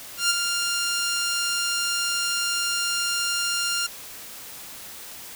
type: tone with ADSR envelope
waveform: 10% pulse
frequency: 1396.9 Hz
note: F6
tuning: in tune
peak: -9 dBFS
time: 0.17-3.87 s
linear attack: 130 ms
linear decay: 22 ms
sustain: -6 dB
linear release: 11 ms
effects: white hiss -40 dBFS RMS until 5.35 s